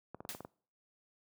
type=clicks; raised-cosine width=1 ms; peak=-30 dBFS; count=6; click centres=0.146 / 0.205 / 0.251 / 0.349 / 0.406 / 0.449 s
type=noise with exponential decay; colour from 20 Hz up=white; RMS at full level=-38 dBFS; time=0.29-0.46 s; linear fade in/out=0 ms; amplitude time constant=35 ms
effects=noise-tail reverb RT60 0.5 s tail -24 dB re dry + high-pass 100 Hz 12 dB/octave